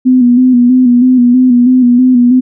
sine tone with vibrato, 249 Hz, B3, 14 cents sharp, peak -3 dBFS, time 0.05-2.41 s, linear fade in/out 20 ms, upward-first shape square, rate 3.1 Hz, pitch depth 42 cents each way, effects none

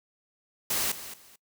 white noise with echo, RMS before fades -28 dBFS, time 0.7-0.92 s, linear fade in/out 5 ms, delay 220 ms, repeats 2, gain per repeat -13 dB, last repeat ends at 1.36 s, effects noise-tail reverb RT60 0.1 s tail -22 dB re dry

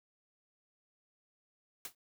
white noise with exponential decay, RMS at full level -38 dBFS, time 1.85-1.95 s, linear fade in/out 2 ms, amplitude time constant 20 ms, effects none

